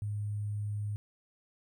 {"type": "tone with sample-and-hold", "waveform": "sine", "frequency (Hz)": 103.83, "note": "G#2", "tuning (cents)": 0, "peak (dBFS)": -32, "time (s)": [0.02, 0.96], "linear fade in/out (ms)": 0, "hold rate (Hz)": 8820, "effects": []}